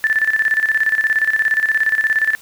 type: tone with tremolo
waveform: sine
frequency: 1760 Hz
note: A6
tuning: in tune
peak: -11 dBFS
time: 0.04-2.35 s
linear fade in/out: 0 ms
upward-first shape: square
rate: 17 Hz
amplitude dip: 70%
effects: white hiss -44 dBFS RMS until 2.41 s